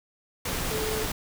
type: tone in noise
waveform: sine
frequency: 434.6 Hz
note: A4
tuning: 21 cents flat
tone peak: -30 dBFS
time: 0.71-1.04 s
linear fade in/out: 5 ms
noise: pink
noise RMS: -30 dBFS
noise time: 0.45-1.12 s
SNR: -3 dB
effects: none